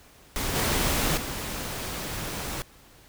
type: noise with level steps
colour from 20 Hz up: pink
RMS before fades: -29 / -25 / -33 dBFS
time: 0.36-2.62 s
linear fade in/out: 0 ms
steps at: 0.55 / 1.17 s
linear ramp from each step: 5 ms
effects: pink hiss -54 dBFS RMS until 3.08 s